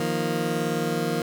20% pulse chord, Eb suspended second, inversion none, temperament just, 155.56 / 175.01 / 233.3 Hz, Eb3 / F3 / Bb3, 0 / +4 / +2 cents, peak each -24 dBFS, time 0-1.22 s, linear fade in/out 2 ms, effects none

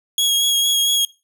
sawtooth tone with vibrato, 3305 Hz, G#7, 9 cents flat, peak -12 dBFS, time 0.18-1.05 s, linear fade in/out 2 ms, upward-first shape sine, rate 4.4 Hz, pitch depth 19 cents each way, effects noise-tail reverb RT60 0.3 s tail -22 dB re dry

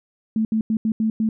sine tone bursts at uneven times, 220 Hz, A3, in tune, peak -17 dBFS, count 6, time 0.36-0.45 / 0.52-0.61 / 0.7-0.77 / 0.85-0.92 / 1-1.1 / 1.2-1.29 s, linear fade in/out 2 ms, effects none

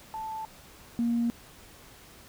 sine tone pair in turn, 879 / 235 Hz, A5 / A#3, -2 / +14 cents, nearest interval octave + major seventh, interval 2284 cents, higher first, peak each -33 / -23 dBFS, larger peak second, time 0.14-0.45 / 0.99-1.3 s, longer neither, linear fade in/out 0 ms, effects tanh soft clip ceiling -19 dBFS + pink hiss -52 dBFS RMS until 2.28 s

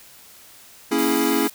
square chord, A# half-diminished seventh, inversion none, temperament equal with one note detuned, 233.1 / 277.2 / 329.6 / 417.7 Hz, A#3 / C#4 / E4 / G#4, 0 / 0 / 0 / +10 cents, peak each -27 / -23 / -24 / -25 dBFS, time 0.91-1.48 s, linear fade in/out 10 ms
blue noise, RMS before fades -30 dBFS, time 0.98-1.5 s, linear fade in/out 5 ms
effects white hiss -47 dBFS RMS until 1.54 s

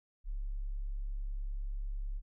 sine tone, 34.65 Hz, C#1, in tune, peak -34 dBFS, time 0.24-2.22 s, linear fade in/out 50 ms, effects none

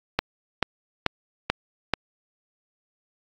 click train, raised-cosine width 0.3 ms, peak -4 dBFS, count 5, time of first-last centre 0.19-1.937 s, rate 2.29 Hz, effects AAC 64 kbps

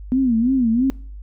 sine tone with vibrato, 244.9 Hz, B3, 14 cents flat, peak -14 dBFS, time 0.12-0.9 s, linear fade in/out 0 ms, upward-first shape sine, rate 3 Hz, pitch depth 160 cents each way, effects noise-tail reverb RT60 0.5 s tail -24 dB re dry + added 50 Hz sine -32 dBFS peak until 1.22 s

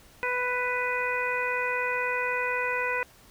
harmonic tone, 496 Hz, B4, 7 cents sharp, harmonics 1 / 2 / 3 / 4 / 5, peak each -32 / -32 / -32 / -32 / -32 dBFS, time 0.23-3.03 s, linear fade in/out 0 ms, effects pink hiss -55 dBFS RMS until 3.3 s

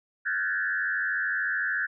sine tone with frequency modulation, 1616 Hz, G#6, 48 cents flat, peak -25 dBFS, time 0.25-1.87 s, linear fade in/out 20 ms, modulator 93.5 Hz, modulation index 1.7, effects none

